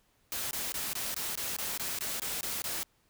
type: noise bursts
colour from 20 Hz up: white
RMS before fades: -35 dBFS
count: 12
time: 0.32-2.831 s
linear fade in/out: 0 ms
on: 190 ms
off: 21 ms
effects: pink hiss -70 dBFS RMS until 3.09 s